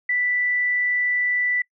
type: tone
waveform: sine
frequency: 1975.5 Hz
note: B6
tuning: in tune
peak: -19 dBFS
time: 0.09-1.62 s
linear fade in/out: 5 ms
effects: noise-tail reverb RT60 0.1 s tail -25 dB re dry